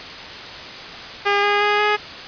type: tone with pitch steps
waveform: 10% pulse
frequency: 405.1 / 409.6 / 414.1 / 418.7 Hz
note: G#4 / G#4 / G#4 / G#4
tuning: -43 / -24 / -5 / +14 cents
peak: -7 dBFS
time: 1.25-1.97 s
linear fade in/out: 20 ms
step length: 180 ms
effects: white hiss -33 dBFS RMS until 2.27 s + resampled to 11025 Hz